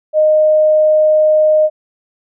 sine tone, 617 Hz, D#5, 15 cents flat, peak -7 dBFS, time 0.13-1.7 s, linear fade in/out 50 ms, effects none

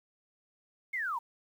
sine linear sweep, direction down, 2200 to 880 Hz, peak -31 dBFS, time 0.93-1.19 s, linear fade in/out 10 ms, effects 10-bit

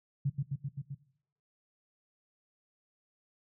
sine tone with echo, 139.6 Hz, C#3, 13 cents sharp, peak -26 dBFS, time 0.25-0.3 s, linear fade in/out 10 ms, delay 130 ms, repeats 5, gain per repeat -2 dB, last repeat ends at 0.95 s, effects noise-tail reverb RT60 0.7 s tail -20 dB re dry

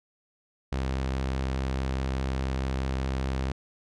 sawtooth tone with vibrato, 66 Hz, C2, 16 cents sharp, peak -23 dBFS, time 0.72-3.52 s, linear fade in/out 5 ms, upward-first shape triangle, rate 4.8 Hz, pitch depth 12 cents each way, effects low-pass 6000 Hz 12 dB/octave

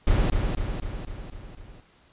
brown noise with echo, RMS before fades -20 dBFS, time 0.07-0.3 s, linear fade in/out 2 ms, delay 250 ms, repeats 6, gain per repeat -4 dB, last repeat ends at 1.8 s, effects pink hiss -59 dBFS RMS until 2.12 s + resampled to 8000 Hz

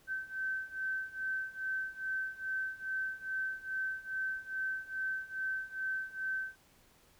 sine beating tone pair, 1541 / 1543.4 Hz, G6 / G6, -30 / -27 cents, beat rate 2.4 Hz, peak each -39 / -37 dBFS, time 0.07-6.56 s, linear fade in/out 50 ms, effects pink hiss -65 dBFS RMS until 7.19 s

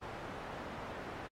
white low-pass noise, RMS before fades -45 dBFS, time 0.01-1.28 s, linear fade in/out 20 ms, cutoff 1100 Hz, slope 12 dB/octave, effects AAC 48 kbps

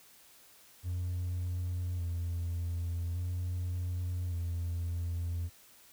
triangle tone with vibrato, 87.31 Hz, F2, in tune, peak -29 dBFS, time 0.83-5.5 s, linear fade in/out 50 ms, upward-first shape square, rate 0.43 Hz, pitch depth 36 cents each way, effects tanh soft clip ceiling -27 dBFS + white hiss -59 dBFS RMS until 5.92 s

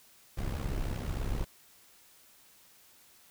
brown noise with amplitude modulation, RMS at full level -30 dBFS, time 0.37-1.45 s, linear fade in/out 10 ms, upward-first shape sine, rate 66.5 Hz, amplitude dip 70%, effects white hiss -60 dBFS RMS until 3.3 s

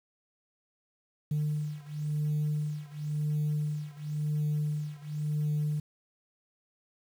sine beating tone pair, 149.7 / 150.65 Hz, D3 / D3, +33 / +44 cents, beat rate 0.95 Hz, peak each -30 / -31 dBFS, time 1.31-5.8 s, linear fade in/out 5 ms, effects tanh soft clip ceiling -24 dBFS + 9-bit

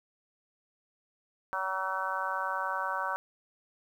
harmonic tone, 189.6 Hz, F#3, 43 cents sharp, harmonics 3 / 4 / 5 / 6 / 7 / 8, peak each -40 / -40 / -35 / -36 / -38 / -36 dBFS, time 1.53-3.16 s, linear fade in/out 0 ms, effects 10-bit

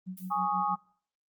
sine tone with tremolo, 185 Hz, F#3, in tune, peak -34 dBFS, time 0.06-0.76 s, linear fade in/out 20 ms, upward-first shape sine, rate 6.2 Hz, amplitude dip 95%
violet noise with exponential decay, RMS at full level -44 dBFS, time 0.17-0.5 s, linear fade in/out 5 ms, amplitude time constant 70 ms
sine chord, Ab suspended fourth, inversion none, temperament just, 830.6 / 1107.5 / 1245.9 Hz, Ab5 / Db6 / Eb6, 0 / -2 / +2 cents, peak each -29 / -32 / -32 dBFS, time 0.3-0.76 s, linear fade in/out 20 ms
effects noise-tail reverb RT60 0.5 s tail -26 dB re dry + Opus 32 kbps

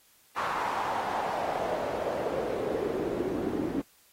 pink noise with band-pass filter sweep, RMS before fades -31 dBFS, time 0.36-3.82 s, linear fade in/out 10 ms, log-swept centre 1100 to 290 Hz, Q 3.1, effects white hiss -62 dBFS RMS until 4.12 s + AAC 48 kbps

